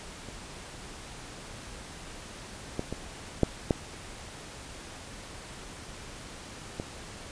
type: clicks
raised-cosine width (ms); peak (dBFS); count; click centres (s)
2; -29 / -16 / -19 / -7 / -9 / -19; 6; 0.287 / 2.794 / 2.926 / 3.433 / 3.708 / 6.799
effects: pink hiss -44 dBFS RMS until 7.31 s + resampled to 22050 Hz